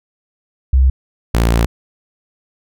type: tone pair in turn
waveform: sine / sawtooth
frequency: 65.41 / 57.34 Hz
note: C2 / A#1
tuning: 0 / -28 cents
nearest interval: major second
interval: 228 cents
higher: first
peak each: -7 dBFS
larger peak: neither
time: 0.73-0.9 / 1.34-1.66 s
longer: second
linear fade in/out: 5 ms
effects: none